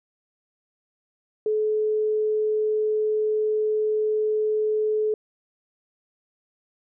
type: tone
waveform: sine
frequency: 429.3 Hz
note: A4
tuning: 43 cents flat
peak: -20 dBFS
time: 1.46-5.14 s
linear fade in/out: 2 ms
effects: none

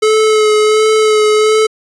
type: tone with vibrato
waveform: square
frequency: 430.6 Hz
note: A4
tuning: 37 cents flat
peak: -8 dBFS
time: 0.02-1.67 s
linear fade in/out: 10 ms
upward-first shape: sine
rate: 1.4 Hz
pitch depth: 19 cents each way
effects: resampled to 22050 Hz

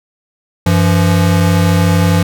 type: tone pair together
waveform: square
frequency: 95.47 / 170.1 Hz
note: G2 / F3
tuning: -45 / -45 cents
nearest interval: minor seventh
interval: 1000 cents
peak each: -12 dBFS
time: 0.66-2.23 s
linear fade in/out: 5 ms
effects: none

